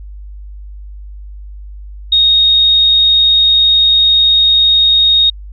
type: tone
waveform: sine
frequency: 3729 Hz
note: A#7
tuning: in tune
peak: -6 dBFS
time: 2.12-5.3 s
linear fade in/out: 5 ms
effects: added 50 Hz sine -27 dBFS peak until 5.52 s